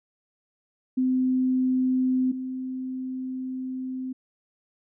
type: tone pair in turn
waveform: sine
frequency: 257 / 258.4 Hz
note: C4 / C4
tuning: -31 / -21 cents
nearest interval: unison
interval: 10 cents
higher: second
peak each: -20 / -29 dBFS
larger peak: first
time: 0.97-2.32 / 2.32-4.13 s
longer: second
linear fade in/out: 10 ms
effects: none